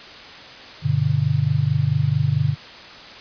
sine chord, G major, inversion none, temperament just, 98 / 122.5 / 147 Hz, G2 / B2 / D3, 0 / -14 / +2 cents, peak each -24 / -21 / -19 dBFS, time 0.82-2.56 s, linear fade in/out 50 ms, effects white hiss -39 dBFS RMS until 3.2 s + resampled to 11025 Hz

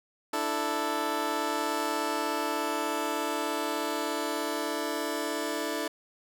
15% pulse chord, D suspended second, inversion none, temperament just, 293.7 / 330.4 / 440.5 Hz, D4 / E4 / A4, 0 / +4 / +2 cents, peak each -27 dBFS, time 0.33-5.88 s, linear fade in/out 5 ms, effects none

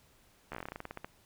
slowing click train, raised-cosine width 0.5 ms, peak -25 dBFS, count 16, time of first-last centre 0.52-1.045 s, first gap 13 ms, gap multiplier 1.13, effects pink hiss -65 dBFS RMS until 1.25 s

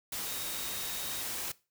sine tone in noise, 3752 Hz, A#7, 11 cents sharp, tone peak -45 dBFS, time 0.26-1.22 s, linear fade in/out 5 ms, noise white, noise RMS -37 dBFS, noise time 0.12-1.52 s, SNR -11 dB, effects noise-tail reverb RT60 0.3 s tail -20 dB re dry

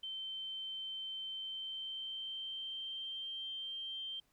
sine tone with pitch glide, 3100 to 3149 Hz, G7 to G7, -20 to +7 cents, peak -40 dBFS, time 0.03-4.2 s, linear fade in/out 5 ms, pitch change +27 cents, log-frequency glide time 1.31-3.31 s, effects pink hiss -75 dBFS RMS until 4.32 s

